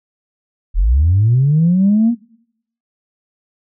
sine linear sweep, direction up, 36 to 240 Hz, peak -8 dBFS, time 0.74-2.15 s, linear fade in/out 50 ms, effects noise-tail reverb RT60 0.7 s tail -21 dB re dry + tanh soft clip ceiling -5 dBFS

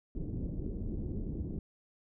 pink low-pass noise, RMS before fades -37 dBFS, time 0.15-1.59 s, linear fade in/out 2 ms, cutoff 350 Hz, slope 24 dB/octave, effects none

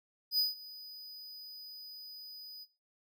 square tone with ADSR envelope, 4972 Hz, D#8, 2 cents flat, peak -26 dBFS, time 0.31-2.66 s, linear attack 75 ms, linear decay 160 ms, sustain -20 dB, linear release 34 ms, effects noise-tail reverb RT60 0.3 s tail -18 dB re dry

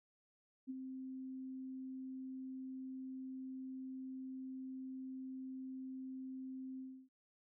sine tone with ADSR envelope, 261.5 Hz, C4, 1 cent flat, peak -39 dBFS, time 0.67-7.09 s, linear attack 31 ms, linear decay 24 ms, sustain -5 dB, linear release 300 ms, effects none

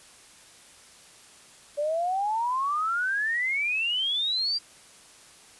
sine exponential sweep, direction up, 572 to 4802 Hz, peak -24 dBFS, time 1.77-4.59 s, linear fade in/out 20 ms, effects white hiss -52 dBFS RMS until 5.59 s + resampled to 24000 Hz

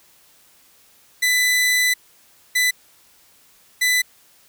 sawtooth tone bursts at uneven times, 1996 Hz, B6, 18 cents sharp, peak -12 dBFS, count 3, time 1.22-1.94 / 2.55-2.71 / 3.81-4.02 s, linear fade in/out 10 ms, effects white hiss -54 dBFS RMS until 4.48 s

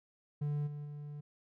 triangle tone with level steps, 146.83 Hz, D3, in tune, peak -30 / -38 / -40 dBFS, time 0.41-1.21 s, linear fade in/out 10 ms, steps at 0.66 / 0.84 s, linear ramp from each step 20 ms, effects none

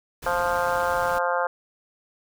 pink noise, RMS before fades -38 dBFS, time 0.22-1.19 s, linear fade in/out 10 ms
harmonic tone, 175.3 Hz, F3, 7 cents sharp, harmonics 3 / 4 / 5 / 6 / 7 / 8 / 9, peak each -26 / -29 / -28 / -30 / -31 / -30 / -33 dBFS, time 0.26-1.47 s, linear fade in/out 2 ms
effects none

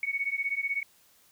sine beating tone pair, 2217 / 2233 Hz, C#7 / C#7, 0 / +12 cents, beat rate 16 Hz, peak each -31 dBFS, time 0.03-0.83 s, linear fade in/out 2 ms, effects white hiss -62 dBFS RMS until 1.31 s

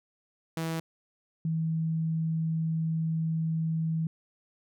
sawtooth / sine tone pair in turn, 163 / 161.41 Hz, E3 / E3, -19 / -36 cents, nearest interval unison, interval 17 cents, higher first, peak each -26 dBFS, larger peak neither, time 0.57-0.8 / 1.45-4.07 s, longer second, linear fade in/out 2 ms, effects none

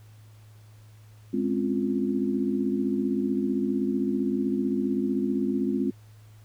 sine chord, Db major seventh, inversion second, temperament equal, 207.7 / 261.6 / 277.2 / 349.2 Hz, Ab3 / C4 / Db4 / F4, 0 / 0 / 0 / 0 cents, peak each -28 / -27 / -33 / -30 dBFS, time 1.33-5.91 s, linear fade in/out 10 ms, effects added 107 Hz sine -48 dBFS peak until 6.44 s + pink hiss -61 dBFS RMS until 6.44 s

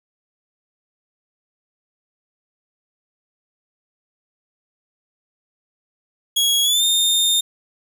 sawtooth tone with pitch glide, 3322 to 3644 Hz, G#7 to A#7, 0 to -40 cents, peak -12 dBFS, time 6.36-7.41 s, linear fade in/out 10 ms, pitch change +160 cents, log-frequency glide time 6.63-6.84 s, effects none

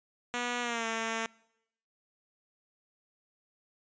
5% pulse tone with pitch glide, 243.1 to 225.5 Hz, B3 to A3, -27 to +43 cents, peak -20 dBFS, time 0.34-1.26 s, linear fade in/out 0 ms, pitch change -130 cents, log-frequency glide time 0.61-0.86 s, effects noise-tail reverb RT60 0.8 s tail -24 dB re dry + resampled to 16000 Hz

